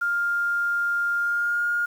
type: tone with pitch glide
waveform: sine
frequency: 1403 to 1420.9 Hz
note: F6 to F6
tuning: +8 to +29 cents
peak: -21 dBFS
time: 0.01-1.86 s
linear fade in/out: 10 ms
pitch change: +21 cents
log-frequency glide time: 1.16-1.65 s
effects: 8-bit